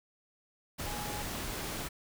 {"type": "tone in noise", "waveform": "sine", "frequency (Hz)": 830.6, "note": "G#5", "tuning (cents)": 0, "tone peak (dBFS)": -42, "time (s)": [0.85, 1.23], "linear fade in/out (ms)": 20, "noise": "pink", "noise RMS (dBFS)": -38, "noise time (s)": [0.78, 1.89], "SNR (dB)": -7, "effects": []}